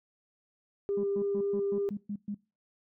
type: tone with vibrato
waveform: sine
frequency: 400 Hz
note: G4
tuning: 35 cents sharp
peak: -27 dBFS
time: 0.89-1.89 s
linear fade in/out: 0 ms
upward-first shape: triangle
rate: 3.6 Hz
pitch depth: 8 cents each way
type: tone bursts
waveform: sine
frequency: 205 Hz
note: G#3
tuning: 22 cents flat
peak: -32 dBFS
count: 8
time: 0.97-2.346 s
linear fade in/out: 5 ms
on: 67 ms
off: 120 ms
effects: noise-tail reverb RT60 0.3 s tail -22 dB re dry + tanh soft clip ceiling -22 dBFS